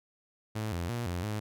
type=tone with pitch steps; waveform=sawtooth; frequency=108.5 / 86.2 / 119.2 / 88 / 106.2 Hz; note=A2 / F2 / A#2 / F2 / G#2; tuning=-24 / -22 / +39 / +14 / +39 cents; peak=-28 dBFS; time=0.55-1.4 s; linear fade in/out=10 ms; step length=170 ms; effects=none